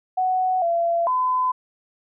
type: tone with pitch steps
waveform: sine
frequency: 743 / 680 / 1014 Hz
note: F#5 / F5 / B5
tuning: +7 / -46 / +45 cents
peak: -18 dBFS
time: 0.17-1.52 s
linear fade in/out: 10 ms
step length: 450 ms
effects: none